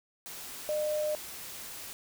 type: tone in noise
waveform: sine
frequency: 606 Hz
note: D#5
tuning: 46 cents flat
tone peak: -28 dBFS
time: 0.69-1.15 s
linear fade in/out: 0 ms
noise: white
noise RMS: -43 dBFS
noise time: 0.26-1.93 s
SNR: +12 dB
effects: none